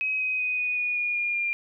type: tone with pitch steps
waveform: sine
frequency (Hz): 2539 / 2519 / 2498 / 2478 / 2458 / 2438 / 2419 / 2399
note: D#7 / D#7 / D#7 / D#7 / D#7 / D#7 / D#7 / D7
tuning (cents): +34 / +21 / +6 / -8 / -22 / -36 / -49 / +36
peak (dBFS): -24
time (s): 0.01-1.53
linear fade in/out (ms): 0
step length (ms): 190
effects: none